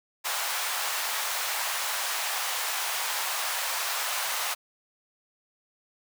pink high-pass noise, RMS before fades -30 dBFS, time 0.24-4.55 s, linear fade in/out 20 ms, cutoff 750 Hz, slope 24 dB/octave, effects none

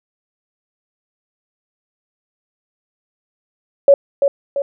sine tone with echo, 560 Hz, C#5, 18 cents sharp, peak -4 dBFS, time 3.88-3.94 s, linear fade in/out 2 ms, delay 340 ms, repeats 2, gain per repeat -6 dB, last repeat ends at 4.62 s, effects none

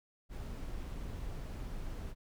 brown noise, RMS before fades -41 dBFS, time 0.29-2.15 s, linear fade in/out 50 ms, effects none

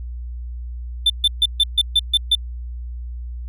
triangle tone bursts, 3546 Hz, A7, 13 cents sharp, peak -10 dBFS, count 8, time 1.06-2.352 s, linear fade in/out 5 ms, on 39 ms, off 140 ms, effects added 60 Hz sine -27 dBFS peak until 3.48 s

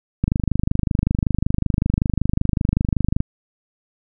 click train, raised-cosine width 5 ms, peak -5 dBFS, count 76, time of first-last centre 0.24-3.204 s, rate 25.3 Hz, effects none

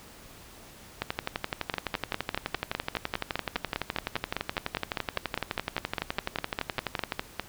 two click trains, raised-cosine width 0.3 ms, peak -12 / -12 dBFS, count 73 / 29, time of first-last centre 1.02-7.122 / 1.74-7.397 s, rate 11.8 / 4.95 Hz, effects pink hiss -50 dBFS RMS until 7.48 s

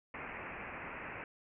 white low-pass noise, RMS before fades -45 dBFS, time 0.14-1.24 s, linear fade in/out 2 ms, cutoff 2600 Hz, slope 96 dB/octave, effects none

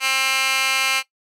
15% pulse tone with high-pass filter, 265.3 Hz, C4, 24 cents sharp, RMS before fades -20 dBFS, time 0-1.03 s, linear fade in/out 50 ms, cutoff 1900 Hz, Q 2, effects noise-tail reverb RT60 0.1 s tail -18 dB re dry + low-pass 12000 Hz 12 dB/octave

